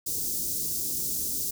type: band-stop noise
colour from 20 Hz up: white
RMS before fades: -30 dBFS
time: 0.06-1.51 s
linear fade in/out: 10 ms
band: 410 to 5300 Hz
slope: 24 dB/octave
effects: none